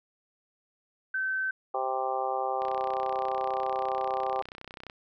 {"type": "tone", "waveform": "sine", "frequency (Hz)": 1538, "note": "G6", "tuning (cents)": -33, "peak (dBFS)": -27, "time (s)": [1.14, 1.51], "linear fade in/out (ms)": 5}
{"type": "harmonic tone", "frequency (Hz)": 130.9, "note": "C3", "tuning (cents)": 1, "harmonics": [3, 4, 5, 6, 7, 8, 9], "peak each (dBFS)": [-37, -34, -38, -30, -42, -39, -37], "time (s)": [1.74, 4.42], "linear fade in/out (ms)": 5}
{"type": "click train", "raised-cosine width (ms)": 0.3, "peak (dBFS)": -26, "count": 73, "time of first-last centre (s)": [2.62, 4.898], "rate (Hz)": 31.6}
{"effects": []}